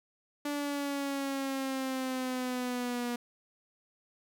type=exponential sweep; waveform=sawtooth; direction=down; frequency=291.3 to 240.2 Hz; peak=-28 dBFS; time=0.45-3.16 s; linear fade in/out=5 ms; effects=none